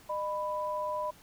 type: tone pair together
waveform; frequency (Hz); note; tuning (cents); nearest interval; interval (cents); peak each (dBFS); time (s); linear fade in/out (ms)
sine; 609 / 991.9; D#5 / B5; -37 / +7; minor sixth; 844; -34 / -33; 0.09-1.11; 10
effects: pink hiss -57 dBFS RMS until 1.22 s